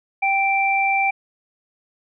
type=tone pair together; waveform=sine; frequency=784 / 2349 Hz; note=G5 / D7; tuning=0 / 0 cents; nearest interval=octave + perfect fifth; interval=1900 cents; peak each=-19 dBFS; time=0.22-1.11 s; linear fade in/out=10 ms; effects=none